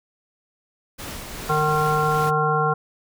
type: noise with tremolo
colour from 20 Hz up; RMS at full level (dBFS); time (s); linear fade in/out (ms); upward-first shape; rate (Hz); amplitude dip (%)
pink; -33; 0.98-2.31; 20; triangle; 2.6; 30
type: harmonic tone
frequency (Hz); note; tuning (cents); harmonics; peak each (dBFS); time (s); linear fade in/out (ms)
152.9; D#3; -30; 1 / 3 / 5 / 7 / 9; -24 / -24 / -24 / -24 / -24; 1.49-2.74; 10
effects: none